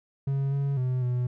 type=tone with pitch steps; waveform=triangle; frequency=137.5 / 139.6 / 127.3 / 123.9 Hz; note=C#3 / C#3 / C3 / B2; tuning=-14 / +13 / -47 / +6 cents; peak=-22 dBFS; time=0.27-1.27 s; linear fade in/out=5 ms; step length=250 ms; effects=none